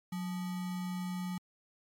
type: tone with sample-and-hold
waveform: sine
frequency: 181.8 Hz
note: F#3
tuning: 30 cents flat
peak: -34 dBFS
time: 0.12-1.38 s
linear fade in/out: 5 ms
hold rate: 1050 Hz
effects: MP3 64 kbps